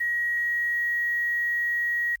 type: tone with quantisation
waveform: sine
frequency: 1900 Hz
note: A#6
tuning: 33 cents sharp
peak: -23 dBFS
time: 0-2.16 s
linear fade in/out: 10 ms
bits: 8
effects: added 50 Hz sine -56 dBFS peak until 2.2 s + Opus 32 kbps